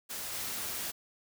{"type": "noise with level steps", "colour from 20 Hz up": "white", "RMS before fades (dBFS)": [-39, -37], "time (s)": [0.09, 0.92], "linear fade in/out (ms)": 20, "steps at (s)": 0.32, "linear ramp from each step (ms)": 20, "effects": []}